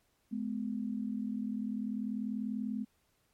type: tone pair together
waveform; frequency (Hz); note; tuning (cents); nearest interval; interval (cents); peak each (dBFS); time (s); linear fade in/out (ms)
sine; 212.1 / 252.4; G#3 / B3; +37 / +38; minor third; 301; -35 / -37; 0.31-2.85; 20
effects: pink hiss -74 dBFS RMS until 3.33 s + MP3 64 kbps